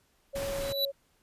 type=tone; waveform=sine; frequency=554.4 Hz; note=C#5; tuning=in tune; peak=-32 dBFS; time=0.33-0.92 s; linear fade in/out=20 ms
type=noise; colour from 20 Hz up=pink; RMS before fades=-38 dBFS; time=0.35-0.73 s; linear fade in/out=10 ms
type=tone with exponential growth; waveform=square; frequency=3951 Hz; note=B7; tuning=in tune; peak=-24 dBFS; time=0.52-0.85 s; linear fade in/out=2 ms; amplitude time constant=71 ms
effects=pink hiss -69 dBFS RMS until 1.22 s + resampled to 32000 Hz